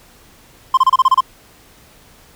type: tone bursts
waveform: triangle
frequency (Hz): 1046.5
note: C6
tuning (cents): 0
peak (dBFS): -5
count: 8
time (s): 0.74-1.207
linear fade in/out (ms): 5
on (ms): 33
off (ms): 29
effects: pink hiss -47 dBFS RMS until 2.35 s